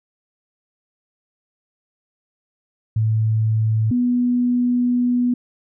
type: tone pair in turn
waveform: sine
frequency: 110 / 245.2 Hz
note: A2 / B3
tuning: 0 / -12 cents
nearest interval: octave + major second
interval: 1388 cents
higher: second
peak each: -15 dBFS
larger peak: neither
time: 2.96-3.91 / 3.91-5.34 s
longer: second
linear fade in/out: 5 ms
effects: none